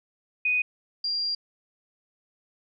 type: tone pair in turn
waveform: sine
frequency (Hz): 2489 / 4772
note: D#7 / D8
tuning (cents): 0 / +27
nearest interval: major seventh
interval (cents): 1127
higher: second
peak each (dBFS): -21 / -25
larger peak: first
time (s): 0.45-0.62 / 1.04-1.35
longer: second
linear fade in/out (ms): 5
effects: none